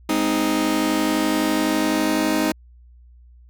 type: chord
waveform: sawtooth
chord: Ab major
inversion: none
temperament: just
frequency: 207.7 / 259.6 / 311.5 Hz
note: Ab3 / C4 / Eb4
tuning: 0 / -13 / +2 cents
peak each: -22 / -20 / -16 dBFS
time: 0.09-2.52 s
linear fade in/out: 5 ms
effects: added 60 Hz sine -45 dBFS peak until 3.49 s